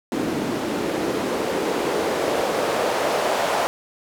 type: noise with band-pass filter sweep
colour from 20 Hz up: white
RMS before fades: -23 dBFS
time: 0.12-3.67 s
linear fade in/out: 0 ms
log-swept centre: 270 to 650 Hz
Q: 1.8
effects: none